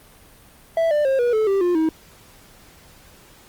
triangle tone with pitch steps, 659.3 / 594.2 / 535.5 / 482.6 / 435 / 392 / 353.3 / 318.4 Hz, E5 / D5 / C5 / B4 / A4 / G4 / F4 / D#4, 0 / +20 / +40 / -40 / -20 / 0 / +20 / +40 cents, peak -14 dBFS, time 0.77-1.89 s, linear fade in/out 2 ms, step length 140 ms, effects pink hiss -49 dBFS RMS until 3.48 s + Opus 32 kbps

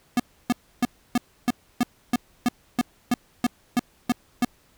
square tone bursts, 243.3 Hz, B3, 26 cents flat, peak -18 dBFS, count 14, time 0.17-4.448 s, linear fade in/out 2 ms, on 27 ms, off 300 ms, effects pink hiss -60 dBFS RMS until 4.77 s

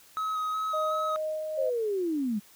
triangle tone with vibrato, 1271 Hz, D#6, 36 cents sharp, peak -26 dBFS, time 0.17-1.16 s, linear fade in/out 0 ms, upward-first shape square, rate 2.7 Hz, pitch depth 12 cents each way
sine tone with tremolo, 622 Hz, D#5, 1 cent flat, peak -28 dBFS, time 0.73-1.7 s, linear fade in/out 10 ms, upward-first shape sine, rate 2.4 Hz, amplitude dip 30%
sine linear sweep, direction down, 554.4 to 196 Hz, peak -26 dBFS, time 1.57-2.4 s, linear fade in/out 20 ms
effects white hiss -56 dBFS RMS until 2.55 s

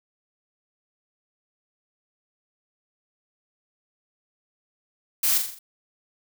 blue noise with echo, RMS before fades -22 dBFS, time 5.23-5.38 s, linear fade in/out 5 ms, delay 42 ms, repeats 5, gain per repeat -5 dB, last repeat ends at 5.59 s, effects none

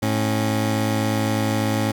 20% pulse tone pair together, 108.14 / 272.5 Hz, A2 / C#4, -30 / -29 cents, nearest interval octave + major third, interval 1601 cents, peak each -16 / -19 dBFS, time 0.02-1.92 s, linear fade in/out 10 ms, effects none

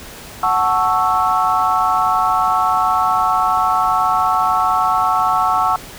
sine chord, F# minor seventh, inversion none, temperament equal, 740 / 880 / 1108.7 / 1318.5 Hz, F#5 / A5 / C#6 / E6, 0 / 0 / 0 / 0 cents, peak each -18 / -20 / -18 / -18 dBFS, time 0.43-5.76 s, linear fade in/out 2 ms, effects pink hiss -35 dBFS RMS until 5.98 s

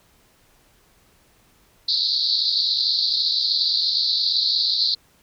pink band-pass noise, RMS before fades -21 dBFS, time 1.88-4.95 s, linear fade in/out 10 ms, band 3900 to 4700 Hz, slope 96 dB/octave, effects pink hiss -58 dBFS RMS until 5.22 s

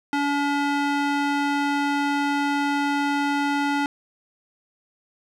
square tone with band-pass filter, 285.5 Hz, D4, 49 cents flat, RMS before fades -23 dBFS, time 0.13-3.86 s, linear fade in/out 0 ms, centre 1200 Hz, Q 0.59, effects none

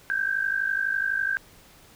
sine tone pair together, 1554 / 1606 Hz, G6 / G6, -16 / +41 cents, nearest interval minor second, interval 57 cents, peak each -26 / -26 dBFS, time 0.1-1.37 s, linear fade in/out 0 ms, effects pink hiss -53 dBFS RMS until 1.95 s

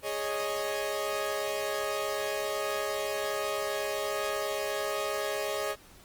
sawtooth chord, Ab suspended fourth, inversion none, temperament equal, 415.3 / 554.4 / 622.3 Hz, Ab4 / Db5 / Eb5, 0 / 0 / 0 cents, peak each -31 / -31 / -30 dBFS, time 0.02-5.76 s, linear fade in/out 50 ms, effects pink hiss -55 dBFS RMS until 6.04 s + Opus 32 kbps

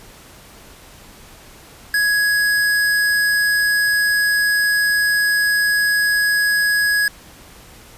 square tone, 1669 Hz, G#6, 8 cents sharp, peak -15 dBFS, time 1.94-7.08 s, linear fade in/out 2 ms, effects pink hiss -43 dBFS RMS until 7.97 s + resampled to 32000 Hz

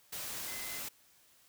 sine tone in noise, 2050 Hz, C7, 36 cents flat, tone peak -47 dBFS, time 0.47-0.8 s, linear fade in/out 10 ms, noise white, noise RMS -41 dBFS, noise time 0.12-0.89 s, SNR -9 dB, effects white hiss -65 dBFS RMS until 1.48 s

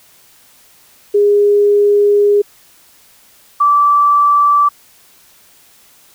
sine tone pair in turn, 410 / 1162 Hz, G#4 / D6, -22 / -19 cents, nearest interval octave + tritone, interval 1803 cents, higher second, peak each -7 dBFS, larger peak neither, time 1.14-2.42 / 3.6-4.69 s, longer first, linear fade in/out 10 ms, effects white hiss -47 dBFS RMS until 6.14 s

